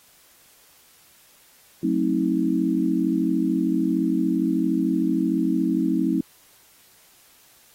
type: chord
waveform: sine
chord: F# diminished seventh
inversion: none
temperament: just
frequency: 185 / 222 / 266.4 / 319.7 Hz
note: F#3 / A3 / C4 / Eb4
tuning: 0 / +16 / +31 / +47 cents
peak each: -26 / -27 / -24 / -23 dBFS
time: 1.83-6.21 s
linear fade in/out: 5 ms
effects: white hiss -55 dBFS RMS until 7.74 s + AAC 48 kbps